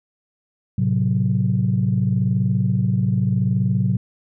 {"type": "chord", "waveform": "sine", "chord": "F# diminished", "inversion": "first", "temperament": "equal", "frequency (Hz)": [110, 130.81, 185], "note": ["A2", "C3", "F#3"], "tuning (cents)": [0, 0, 0], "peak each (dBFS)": -20, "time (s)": [0.78, 3.97], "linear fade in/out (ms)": 5, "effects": ["tanh soft clip ceiling -8 dBFS"]}